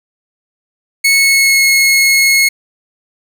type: tone with pitch glide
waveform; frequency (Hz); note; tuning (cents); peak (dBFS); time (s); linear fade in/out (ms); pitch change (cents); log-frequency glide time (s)
sawtooth; 2201 to 2173; C#7 to C#7; -13 to -35; -4; 1.04-2.49; 10; -22; 1.14-1.64
effects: none